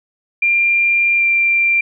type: tone with pitch glide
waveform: sine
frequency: 2387 to 2369 Hz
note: D7 to D7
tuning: +28 to +14 cents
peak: -11 dBFS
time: 0.42-1.81 s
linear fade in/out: 5 ms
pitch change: -14 cents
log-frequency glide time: 1.17-1.23 s
effects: none